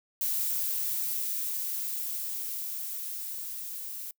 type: noise with level ramp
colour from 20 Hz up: violet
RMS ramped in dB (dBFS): -29 to -39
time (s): 0.21-4.11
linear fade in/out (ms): 2
effects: noise-tail reverb RT60 0.1 s tail -25 dB re dry